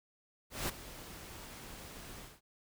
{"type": "noise with ADSR envelope", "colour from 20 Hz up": "pink", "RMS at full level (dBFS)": -34, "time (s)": [0.5, 2.41], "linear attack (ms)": 190, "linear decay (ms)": 11, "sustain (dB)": -15, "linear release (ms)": 200, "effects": []}